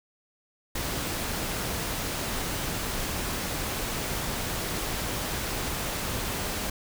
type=noise; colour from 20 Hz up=pink; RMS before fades=-31 dBFS; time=0.75-6.7 s; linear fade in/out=5 ms; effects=none